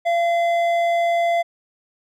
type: tone with hard clipping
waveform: sine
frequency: 684 Hz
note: F5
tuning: 36 cents flat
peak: -18 dBFS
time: 0.05-1.43 s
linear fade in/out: 20 ms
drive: 8 dB
effects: none